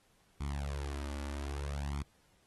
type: tone with flanger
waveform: sawtooth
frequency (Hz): 70.8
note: C#2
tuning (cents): +37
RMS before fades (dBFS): -38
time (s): 0.4-2.03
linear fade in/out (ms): 10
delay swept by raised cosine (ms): 0.89 to 3.49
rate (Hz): 0.62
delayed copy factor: +0.95
effects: pink hiss -70 dBFS RMS until 2.46 s + AAC 32 kbps